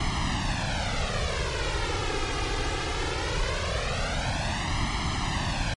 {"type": "noise with flanger", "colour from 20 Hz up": "pink", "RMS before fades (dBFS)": -27, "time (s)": [0, 5.74], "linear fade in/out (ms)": 5, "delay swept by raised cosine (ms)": [0.97, 2.47], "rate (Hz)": 0.2, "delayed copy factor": 0.95, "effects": ["low-pass 5000 Hz 12 dB/octave", "MP3 48 kbps"]}